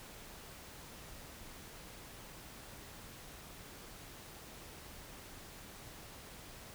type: silence
effects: pink hiss -52 dBFS RMS until 6.74 s